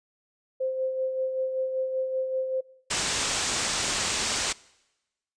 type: tone with tremolo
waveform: sine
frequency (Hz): 522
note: C5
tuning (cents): -4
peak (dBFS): -24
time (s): 0.6-2.61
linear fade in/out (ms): 10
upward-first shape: sine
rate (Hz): 5.2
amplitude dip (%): 45
type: low-pass noise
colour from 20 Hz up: white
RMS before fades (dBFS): -28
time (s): 2.9-4.53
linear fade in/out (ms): 10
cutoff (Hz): 8500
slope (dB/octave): 48
effects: noise-tail reverb RT60 1.0 s tail -23 dB re dry + resampled to 22050 Hz